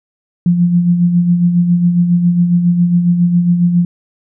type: tone with tremolo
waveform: sine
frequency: 174.61 Hz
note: F3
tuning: in tune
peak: -6 dBFS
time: 0.46-3.85 s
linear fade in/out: 2 ms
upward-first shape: sine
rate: 7.3 Hz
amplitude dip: 50%
effects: none